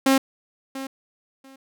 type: tone with echo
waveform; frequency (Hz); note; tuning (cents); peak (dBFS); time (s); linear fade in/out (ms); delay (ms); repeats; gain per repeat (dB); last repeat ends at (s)
sawtooth; 268.4; C4; +44; -11; 0.06-0.18; 5; 690; 2; -15; 1.56
effects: none